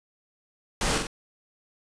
pink noise with echo, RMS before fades -26 dBFS, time 0.81-0.98 s, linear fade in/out 2 ms, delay 45 ms, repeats 2, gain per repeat -4 dB, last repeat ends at 1.07 s, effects resampled to 22050 Hz

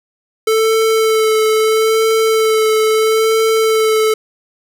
square tone with vibrato, 440 Hz, A4, in tune, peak -11 dBFS, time 0.47-4.14 s, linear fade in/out 5 ms, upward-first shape sine, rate 0.76 Hz, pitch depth 17 cents each way, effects none

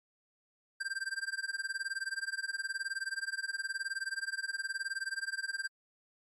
square tone with tremolo, 1579 Hz, G6, 12 cents sharp, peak -32 dBFS, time 0.8-5.68 s, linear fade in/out 10 ms, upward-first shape sine, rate 19 Hz, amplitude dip 95%, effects MP3 48 kbps

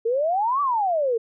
sine exponential two-way sweep, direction up then down, 441.3 to 1174.7 to 441.3 Hz, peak -19 dBFS, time 0.05-1.18 s, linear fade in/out 10 ms, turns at 0.61 s, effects none

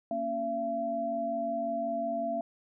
sine tone cluster, 232.4 / 277.9 / 676 Hz, A#3 / C#4 / E5, -5 / +4 / +43 cents, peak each -38 / -39 / -30 dBFS, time 0.11-2.41 s, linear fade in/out 2 ms, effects none

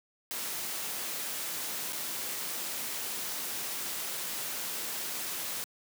white noise with dropouts, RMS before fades -36 dBFS, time 0.31-5.64 s, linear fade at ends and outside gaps 0 ms, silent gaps 1.924-1.93 s, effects high-pass 150 Hz 12 dB/octave

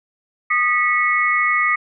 sine tone cluster, 1232 / 1952 / 2198 Hz, D#6 / B6 / C#7, -17 / -21 / -15 cents, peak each -19 dBFS, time 0.5-1.76 s, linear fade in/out 10 ms, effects none

